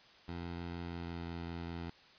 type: tone with pitch glide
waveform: 15% pulse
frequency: 86.2 to 84.96 Hz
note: F2 to F2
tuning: -22 to -47 cents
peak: -34 dBFS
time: 0.28-1.9 s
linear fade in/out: 5 ms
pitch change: -25 cents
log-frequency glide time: 0.83-1.24 s
effects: white hiss -60 dBFS RMS until 2.18 s + resampled to 11025 Hz